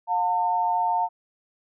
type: tone pair together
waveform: sine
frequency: 716 / 902.1 Hz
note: F5 / A5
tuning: +43 / +43 cents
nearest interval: major third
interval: 400 cents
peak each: -25 / -22 dBFS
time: 0.07-1.09 s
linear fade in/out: 50 ms
effects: none